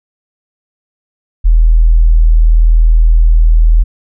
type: tone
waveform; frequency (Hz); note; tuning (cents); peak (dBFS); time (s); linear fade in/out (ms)
sine; 40.41; E1; -34; -3; 1.44-3.84; 20
effects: none